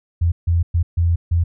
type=tone bursts at uneven times; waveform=sine; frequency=85 Hz; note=F2; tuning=46 cents flat; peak=-13 dBFS; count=5; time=0.21-0.32 / 0.47-0.63 / 0.74-0.83 / 0.97-1.16 / 1.31-1.44 s; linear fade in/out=10 ms; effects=none